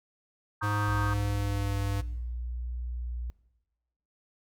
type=chord; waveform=sine; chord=Eb dominant seventh; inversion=second; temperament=equal; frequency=932.3 / 1108.7 / 1244.5 / 1568 Hz; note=Bb5 / Db6 / Eb6 / G6; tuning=0 / 0 / 0 / 0 cents; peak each=-37 / -38 / -35 / -36 dBFS; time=0.61-1.14 s; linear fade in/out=10 ms
type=tone with pitch glide; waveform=square; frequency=103.83 to 99.66 Hz; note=G#2 to G2; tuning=0 to +29 cents; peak=-29 dBFS; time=0.62-2.02 s; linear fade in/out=20 ms; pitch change=-71 cents; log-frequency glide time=0.85-1.76 s
type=tone with vibrato; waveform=sine; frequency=60 Hz; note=B1; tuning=49 cents flat; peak=-32 dBFS; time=0.88-3.3 s; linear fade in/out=0 ms; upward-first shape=sine; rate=0.67 Hz; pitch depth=14 cents each way
effects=noise-tail reverb RT60 1.0 s tail -20 dB re dry